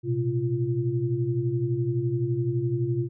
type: tone cluster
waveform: sine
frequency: 117.4 / 129.2 / 345.8 Hz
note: A#2 / C3 / F4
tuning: +13 / -21 / -17 cents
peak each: -29 / -26 / -28 dBFS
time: 0.03-3.09 s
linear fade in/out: 50 ms
effects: none